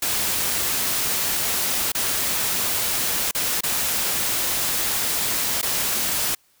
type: noise with dropouts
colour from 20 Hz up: white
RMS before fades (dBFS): -23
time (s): 0.02-6.35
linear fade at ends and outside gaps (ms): 5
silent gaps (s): 1.92-1.948 / 3.312-3.348 / 3.608-3.634 / 5.615-5.627
effects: white hiss -61 dBFS RMS until 6.6 s

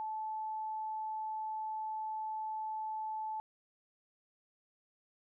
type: tone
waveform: sine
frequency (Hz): 870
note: A5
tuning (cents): -20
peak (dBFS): -36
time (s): 0-3.4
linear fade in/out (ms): 0
effects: none

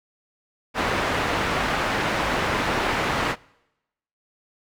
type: low-pass noise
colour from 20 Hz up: white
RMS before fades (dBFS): -24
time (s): 0.74-3.36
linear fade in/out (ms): 50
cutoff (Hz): 1700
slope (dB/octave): 12
effects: noise-tail reverb RT60 0.9 s tail -24 dB re dry

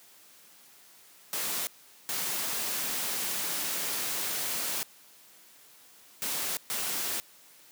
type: noise bursts at uneven times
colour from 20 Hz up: white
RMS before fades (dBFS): -32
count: 4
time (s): 1.33-1.67 / 2.09-4.83 / 6.22-6.57 / 6.7-7.2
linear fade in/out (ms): 0
effects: white hiss -56 dBFS RMS until 7.71 s + high-pass 150 Hz 12 dB/octave

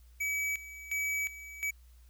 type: tone with tremolo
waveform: square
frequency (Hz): 2283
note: D7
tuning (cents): -50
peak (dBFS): -31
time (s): 0.2-1.71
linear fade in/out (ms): 10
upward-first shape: square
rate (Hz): 1.4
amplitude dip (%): 80
effects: added 60 Hz sine -54 dBFS peak until 2.09 s + white hiss -69 dBFS RMS until 2.09 s

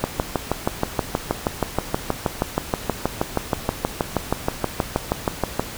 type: click train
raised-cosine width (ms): 1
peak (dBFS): -4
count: 36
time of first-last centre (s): 0.04-5.596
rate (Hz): 6.3
effects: pink hiss -34 dBFS RMS until 5.77 s

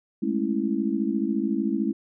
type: chord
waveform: sine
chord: A major seventh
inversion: third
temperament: just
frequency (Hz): 206.2 / 220 / 275 / 330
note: G#3 / A3 / C#4 / E4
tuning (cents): -12 / 0 / -14 / +2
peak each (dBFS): -28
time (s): 0.22-1.93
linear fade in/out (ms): 10
effects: none

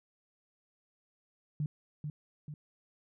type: tone with echo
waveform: sine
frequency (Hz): 149.7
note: D3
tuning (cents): +33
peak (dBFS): -30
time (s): 1.6-1.66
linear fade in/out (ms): 2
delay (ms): 440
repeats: 2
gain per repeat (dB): -5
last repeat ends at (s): 2.54
effects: none

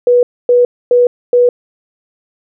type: tone bursts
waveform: sine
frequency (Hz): 488.4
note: B4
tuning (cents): -19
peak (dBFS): -5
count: 4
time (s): 0.07-1.49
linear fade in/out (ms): 2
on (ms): 160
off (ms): 260
effects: none

